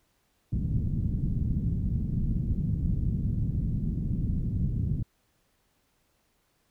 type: low-pass noise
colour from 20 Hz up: white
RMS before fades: -28 dBFS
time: 0.52-5.03 s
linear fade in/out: 5 ms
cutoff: 180 Hz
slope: 24 dB/octave
effects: pink hiss -71 dBFS RMS until 6.7 s